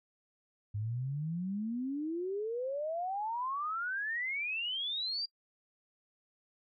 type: exponential sweep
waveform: sine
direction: up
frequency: 100.8 to 4817 Hz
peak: -33 dBFS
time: 0.74-5.26 s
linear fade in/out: 10 ms
effects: noise-tail reverb RT60 0.1 s tail -26 dB re dry